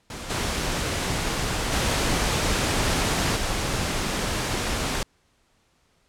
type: noise with level steps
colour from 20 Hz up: pink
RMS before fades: -35 / -26 / -23 / -26 dBFS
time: 0.1-5.03 s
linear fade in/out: 2 ms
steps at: 0.29 / 1.71 / 3.35 s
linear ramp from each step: 20 ms
effects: pink hiss -65 dBFS RMS until 6.08 s + low-pass 9000 Hz 12 dB/octave